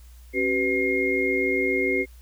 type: tone cluster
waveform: sine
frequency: 272.9 / 380 / 497.5 / 2137 Hz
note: C#4 / F#4 / B4 / C7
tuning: -27 / +46 / +13 / +36 cents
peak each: -28 / -25 / -29 / -24 dBFS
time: 0.33-2.06 s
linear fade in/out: 50 ms
effects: added 60 Hz sine -44 dBFS peak until 2.21 s + white hiss -58 dBFS RMS until 2.21 s